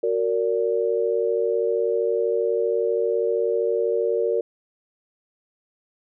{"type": "chord", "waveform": "sine", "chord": "Gb augmented", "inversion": "none", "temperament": "just", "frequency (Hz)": [370, 462.5, 578.1], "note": ["Gb4", "Bb4", "D5"], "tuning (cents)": [0, -14, -27], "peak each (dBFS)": [-26, -21, -27], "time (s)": [0.03, 4.41], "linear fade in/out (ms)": 5, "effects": []}